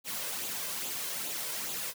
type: noise with flanger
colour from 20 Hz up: white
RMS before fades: -36 dBFS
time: 0.04-1.94 s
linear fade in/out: 50 ms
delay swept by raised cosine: 0.27 to 1.97 ms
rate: 2.4 Hz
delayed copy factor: +0.5
effects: high-pass 150 Hz 12 dB/octave